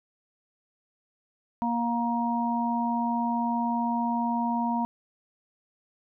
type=harmonic tone; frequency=235.6 Hz; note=A#3; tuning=19 cents sharp; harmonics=1 / 3 / 4; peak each=-27 / -33 / -28 dBFS; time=1.62-4.85 s; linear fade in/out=0 ms; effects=none